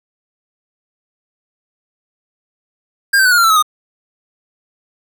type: tone with pitch steps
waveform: square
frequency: 1608 / 1547.9 / 1490 / 1434.2 / 1380.6 / 1328.9 / 1279.2 / 1231.4 Hz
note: G6 / G6 / F#6 / F6 / F6 / E6 / D#6 / D#6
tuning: +44 / -22 / +12 / +46 / -20 / +14 / +48 / -18 cents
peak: -9 dBFS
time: 3.13-3.626 s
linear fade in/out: 10 ms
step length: 62 ms
effects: none